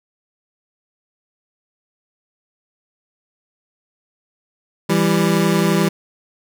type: tone pair together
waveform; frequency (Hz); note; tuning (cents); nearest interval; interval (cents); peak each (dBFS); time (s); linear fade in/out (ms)
25% pulse; 165.82 / 197.2; E3 / G3; +11 / +11; minor third; 300; -13; 4.89-5.89; 10
effects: none